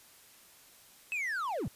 triangle linear sweep, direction down, 2637 to 81 Hz, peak -30 dBFS, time 1.12-1.68 s, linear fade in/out 0 ms, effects white hiss -58 dBFS RMS until 1.75 s + resampled to 32000 Hz

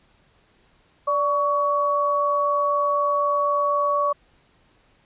sine tone pair together, 583.2 / 1124 Hz, D5 / C#6, -12 / +24 cents, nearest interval major seventh, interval 1136 cents, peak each -23 / -20 dBFS, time 1.07-4.13 s, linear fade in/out 10 ms, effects pink hiss -60 dBFS RMS until 5.05 s + resampled to 8000 Hz

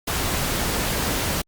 pink noise, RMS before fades -24 dBFS, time 0.07-1.42 s, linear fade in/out 10 ms, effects Opus 48 kbps

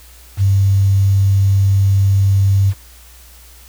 sine tone with quantisation, 98 Hz, G2, in tune, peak -9 dBFS, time 0.37-2.74 s, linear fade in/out 50 ms, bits 6, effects added 60 Hz sine -41 dBFS peak until 3.68 s + white hiss -44 dBFS RMS until 3.68 s

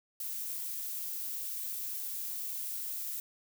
violet noise, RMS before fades -38 dBFS, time 0.2-3.2 s, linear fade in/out 2 ms, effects none

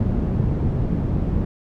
white low-pass noise, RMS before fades -21 dBFS, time 0-1.45 s, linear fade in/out 5 ms, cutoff 170 Hz, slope 12 dB/octave, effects none

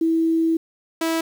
sine / sawtooth tone pair in turn, 326.7 / 326.7 Hz, E4 / E4, -15 / -15 cents, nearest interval unison, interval 0 cents, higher neither, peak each -16 dBFS, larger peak neither, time 0.01-0.57 / 1.01-1.21 s, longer first, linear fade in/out 5 ms, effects 8-bit

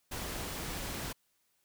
pink noise, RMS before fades -39 dBFS, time 0.11-1.13 s, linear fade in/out 10 ms, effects white hiss -75 dBFS RMS until 1.64 s

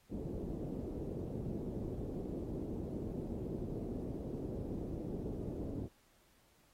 white low-pass noise, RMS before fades -41 dBFS, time 0.09-5.89 s, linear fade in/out 50 ms, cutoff 410 Hz, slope 24 dB/octave, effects pink hiss -70 dBFS RMS until 6.73 s + AAC 48 kbps

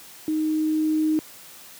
sine tone with level ramp, 311.1 Hz, D#4, in tune, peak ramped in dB -21 to -18 dBFS, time 0.28-1.19 s, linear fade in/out 0 ms, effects white hiss -45 dBFS RMS until 1.79 s + high-pass 100 Hz 12 dB/octave

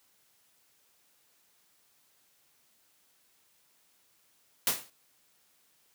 white noise with exponential decay, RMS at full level -23 dBFS, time 4.67-4.9 s, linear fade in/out 2 ms, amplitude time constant 50 ms, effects white hiss -68 dBFS RMS until 5.94 s + high-pass 80 Hz 12 dB/octave

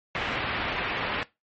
white low-pass noise, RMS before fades -30 dBFS, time 0.15-1.23 s, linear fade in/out 0 ms, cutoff 2800 Hz, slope 24 dB/octave, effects noise-tail reverb RT60 0.2 s tail -18 dB re dry + MP3 32 kbps

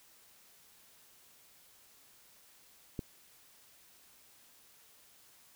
click, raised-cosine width 3 ms, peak -23 dBFS, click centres 2.992 s, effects white hiss -62 dBFS RMS until 5.55 s

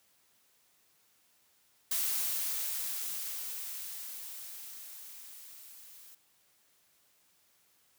blue noise with level ramp, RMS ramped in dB -31 to -54 dBFS, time 1.91-6.15 s, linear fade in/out 5 ms, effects white hiss -69 dBFS RMS until 7.98 s + high-pass 60 Hz 12 dB/octave

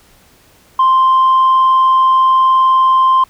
sine tone, 1046.5 Hz, C6, in tune, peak -5 dBFS, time 0.79-3.24 s, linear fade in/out 5 ms, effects tanh soft clip ceiling -5 dBFS + pink hiss -48 dBFS RMS until 3.29 s

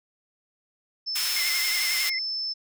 sine tone, 5274 Hz, E8, in tune, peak -27 dBFS, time 1.06-2.54 s, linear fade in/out 20 ms
pink high-pass noise, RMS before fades -29 dBFS, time 1.15-2.1 s, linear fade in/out 10 ms, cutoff 2200 Hz, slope 12 dB/octave
sine tone with vibrato, 2093 Hz, C7, in tune, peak -28 dBFS, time 1.36-2.19 s, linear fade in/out 5 ms, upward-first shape sine, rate 11 Hz, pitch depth 46 cents each way
effects none

